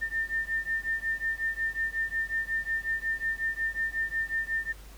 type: beating tone pair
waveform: sine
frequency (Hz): 1800 / 1805.5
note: A6 / A6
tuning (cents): +39 / +44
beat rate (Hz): 5.5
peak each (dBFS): -31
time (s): 0.01-4.73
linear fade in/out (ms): 20
effects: added 50 Hz sine -46 dBFS peak until 4.97 s + pink hiss -53 dBFS RMS until 4.97 s